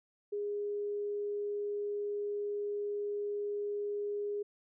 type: tone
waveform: sine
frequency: 411.1 Hz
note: G#4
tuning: 18 cents flat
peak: -33 dBFS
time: 0.32-4.43 s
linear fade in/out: 10 ms
effects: none